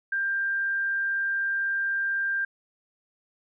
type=tone; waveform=sine; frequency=1589 Hz; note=G6; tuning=23 cents sharp; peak=-24 dBFS; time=0.12-2.45 s; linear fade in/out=5 ms; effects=none